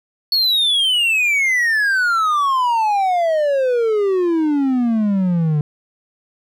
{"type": "exponential sweep", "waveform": "triangle", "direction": "down", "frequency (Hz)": [4425, 146.1], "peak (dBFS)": -12, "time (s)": [0.32, 5.61], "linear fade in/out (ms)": 2, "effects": []}